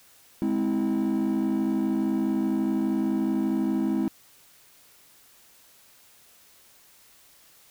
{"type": "chord", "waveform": "triangle", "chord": "Ab augmented", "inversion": "none", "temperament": "just", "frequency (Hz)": [207.7, 259.6, 324.5], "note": ["Ab3", "C4", "E4"], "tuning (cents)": [0, -13, -27], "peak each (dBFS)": -24, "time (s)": [0.42, 4.08], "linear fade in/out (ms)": 0, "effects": ["tanh soft clip ceiling -17 dBFS", "white hiss -56 dBFS RMS until 7.7 s"]}